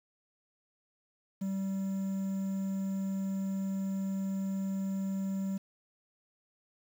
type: tone with quantisation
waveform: triangle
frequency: 193.5 Hz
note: G3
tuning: 22 cents flat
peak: -29 dBFS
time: 1.41-5.58 s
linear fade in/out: 10 ms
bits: 9
effects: none